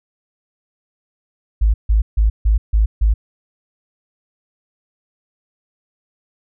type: tone bursts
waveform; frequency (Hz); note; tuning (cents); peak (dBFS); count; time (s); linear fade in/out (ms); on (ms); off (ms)
sine; 53.3; G#1; +46; -10; 6; 1.61-3.14; 10; 130; 150
effects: none